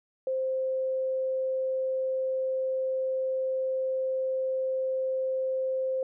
sine tone, 523.3 Hz, C5, in tune, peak -26 dBFS, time 0.27-6.03 s, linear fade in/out 2 ms, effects none

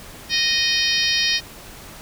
harmonic tone, 620 Hz, D#5, 6 cents flat, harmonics 3 / 4 / 5 / 6 / 7 / 8 / 9, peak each -25 / -25 / -25 / -25 / -25 / -25 / -25 dBFS, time 0.29-1.41 s, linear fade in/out 50 ms, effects pink hiss -40 dBFS RMS until 2.01 s

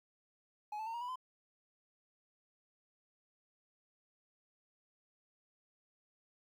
triangle tone with pitch steps, 842 / 875.2 / 909.8 / 945.7 / 983 / 1021.8 Hz, G#5 / A5 / A#5 / A#5 / B5 / C6, +24 / -9 / -42 / +25 / -8 / -41 cents, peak -37 dBFS, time 0.72-1.158 s, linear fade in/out 5 ms, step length 73 ms, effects 12-bit

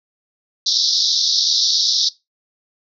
white band-pass noise, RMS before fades -17 dBFS, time 0.66-2.09 s, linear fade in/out 5 ms, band 3600 to 5700 Hz, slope 96 dB/octave, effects noise-tail reverb RT60 0.2 s tail -19 dB re dry

